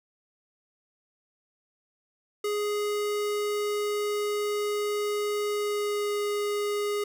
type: tone with pitch glide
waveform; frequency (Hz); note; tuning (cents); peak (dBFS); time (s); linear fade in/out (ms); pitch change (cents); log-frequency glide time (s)
square; 415.3 to 412.7; G#4 to G#4; 0 to -11; -27; 2.44-7.04; 5; -11; 5.49-6.15
effects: none